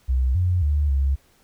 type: tone with pitch steps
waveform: sine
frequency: 64 / 89.8 / 73.4 / 68.4 Hz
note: C2 / F2 / D2 / C#2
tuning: -38 / +49 / 0 / -23 cents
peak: -17 dBFS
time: 0.08-1.16 s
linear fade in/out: 20 ms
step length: 270 ms
effects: pink hiss -59 dBFS RMS until 1.43 s